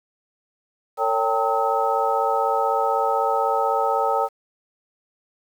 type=tone cluster; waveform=sine; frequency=454 / 558 / 788 / 904 / 1283 Hz; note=A#4 / C#5 / G5 / A5 / E6; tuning=-46 / +11 / +9 / +47 / -47 cents; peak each=-26 / -25 / -23 / -25 / -25 dBFS; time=0.97-4.29 s; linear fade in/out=50 ms; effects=8-bit